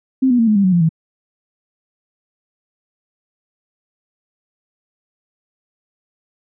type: tone with pitch steps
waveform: sine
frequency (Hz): 262.5 / 244.9 / 228.5 / 213.2 / 198.94 / 185.62 / 173.19 / 161.59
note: C4 / B3 / A#3 / G#3 / G3 / F#3 / F3 / E3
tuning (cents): +6 / -14 / -34 / +46 / +26 / +6 / -14 / -34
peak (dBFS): -10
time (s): 0.22-0.892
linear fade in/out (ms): 10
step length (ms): 84
effects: none

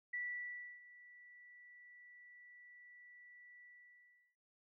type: tone with ADSR envelope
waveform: sine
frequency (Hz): 1959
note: B6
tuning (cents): -15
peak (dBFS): -38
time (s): 0.13-4.36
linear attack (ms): 9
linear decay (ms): 660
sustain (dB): -19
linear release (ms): 720
effects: none

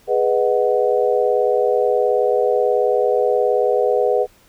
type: chord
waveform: sine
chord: G# minor seventh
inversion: none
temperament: equal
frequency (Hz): 415.3 / 493.9 / 622.3 / 740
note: G#4 / B4 / D#5 / F#5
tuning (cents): 0 / 0 / 0 / 0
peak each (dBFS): -19 / -17 / -22 / -23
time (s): 0.07-4.27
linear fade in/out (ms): 50
effects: pink hiss -53 dBFS RMS until 4.48 s

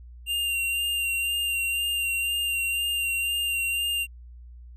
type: tone with vibrato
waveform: square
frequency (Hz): 2780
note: F7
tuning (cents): -9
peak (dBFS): -25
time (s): 0.26-4.07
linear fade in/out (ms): 50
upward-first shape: sine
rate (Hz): 2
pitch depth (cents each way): 21
effects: added 60 Hz sine -42 dBFS peak until 4.76 s

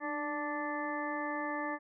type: harmonic tone with a mistuned harmonic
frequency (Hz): 292.9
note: D4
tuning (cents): -5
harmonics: 1 / 2 / 3 / 4 / 6 / 7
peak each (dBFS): -39 / -41 / -40 / -41 / -40 / -47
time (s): 0-1.79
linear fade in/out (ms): 50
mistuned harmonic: 1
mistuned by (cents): +45
effects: none

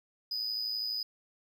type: tone with amplitude modulation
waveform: triangle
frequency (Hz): 4978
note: D#8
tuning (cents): 0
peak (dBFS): -28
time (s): 0.31-1.03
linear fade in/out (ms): 5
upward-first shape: sine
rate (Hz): 112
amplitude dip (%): 60
effects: none

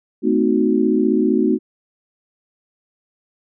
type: chord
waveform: sine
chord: A diminished seventh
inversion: none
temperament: equal with one note detuned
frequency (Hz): 220 / 255.7 / 311.1 / 370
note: A3 / C4 / Eb4 / Gb4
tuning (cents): 0 / -40 / 0 / 0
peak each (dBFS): -19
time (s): 0.22-1.59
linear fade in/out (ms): 50
effects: none

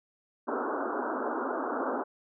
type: band-pass noise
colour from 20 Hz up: pink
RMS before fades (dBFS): -32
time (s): 0.47-2.04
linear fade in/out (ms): 20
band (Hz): 240 to 1500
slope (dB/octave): 96
effects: none

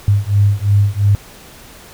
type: beating tone pair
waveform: sine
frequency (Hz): 100 / 102.9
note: G2 / G#2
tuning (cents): +35 / -16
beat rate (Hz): 2.9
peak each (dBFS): -13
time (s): 0.08-1.15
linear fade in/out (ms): 0
effects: pink hiss -39 dBFS RMS until 1.93 s

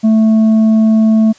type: tone with tanh clipping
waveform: triangle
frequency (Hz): 220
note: A3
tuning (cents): 0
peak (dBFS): -7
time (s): 0.03-1.33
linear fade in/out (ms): 20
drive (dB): 9
effects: white hiss -44 dBFS RMS until 1.38 s + resampled to 16000 Hz

